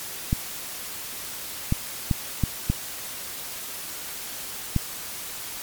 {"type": "clicks", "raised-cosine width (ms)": 5, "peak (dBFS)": -8, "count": 6, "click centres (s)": [0.329, 1.724, 2.112, 2.437, 2.7, 4.763], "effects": ["white hiss -35 dBFS RMS until 5.62 s", "MP3 96 kbps"]}